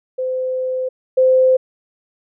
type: tone pair in turn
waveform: sine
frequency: 514 / 517 Hz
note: C5 / C5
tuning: -31 / -21 cents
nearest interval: unison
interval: 10 cents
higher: second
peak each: -18 / -9 dBFS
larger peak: second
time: 0.18-0.89 / 1.17-1.57 s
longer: first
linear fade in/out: 10 ms
effects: none